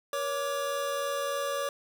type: tone cluster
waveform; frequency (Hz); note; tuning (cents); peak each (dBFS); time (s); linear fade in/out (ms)
square; 476.7 / 560 / 1169; A#4 / C#5 / D6; +39 / +18 / -8; -40 / -32 / -35; 0.13-1.69; 2
effects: none